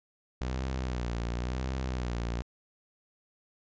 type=tone with vibrato; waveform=sawtooth; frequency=61.74 Hz; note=B1; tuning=in tune; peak=-27 dBFS; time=0.41-2.42 s; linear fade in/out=0 ms; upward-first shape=sine; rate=0.94 Hz; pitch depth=100 cents each way; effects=resampled to 16000 Hz